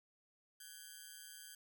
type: ring-modulated tone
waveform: 5% pulse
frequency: 1590 Hz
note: G6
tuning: 24 cents sharp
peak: -38 dBFS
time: 0.6-1.55 s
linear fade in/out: 5 ms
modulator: 80 Hz
effects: none